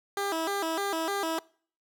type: tone with vibrato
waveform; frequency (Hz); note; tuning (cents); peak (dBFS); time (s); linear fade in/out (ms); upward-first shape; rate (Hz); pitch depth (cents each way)
15% pulse; 360.5; F#4; -45; -22; 0.17-1.39; 2; square; 3.3; 180
effects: noise-tail reverb RT60 0.5 s tail -24 dB re dry